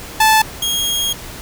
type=tone pair in turn; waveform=sawtooth; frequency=874 / 3264 Hz; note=A5 / G#7; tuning=-12 / -31 cents; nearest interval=octave + major seventh; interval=2281 cents; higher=second; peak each=-5 / -13 dBFS; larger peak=first; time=0.2-0.42 / 0.62-1.13 s; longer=second; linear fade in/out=5 ms; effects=pink hiss -32 dBFS RMS until 1.41 s